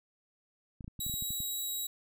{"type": "clicks", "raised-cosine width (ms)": 5, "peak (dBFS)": -31, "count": 10, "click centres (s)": [0.808, 0.844, 0.879, 0.993, 1.065, 1.097, 1.14, 1.224, 1.306, 1.404]}
{"type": "tone with vibrato", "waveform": "5% pulse", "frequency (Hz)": 3863, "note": "B7", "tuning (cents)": -39, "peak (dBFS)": -27, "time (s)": [1, 1.87], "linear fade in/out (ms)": 5, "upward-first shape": "triangle", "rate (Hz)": 3.7, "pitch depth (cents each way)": 10}
{"effects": []}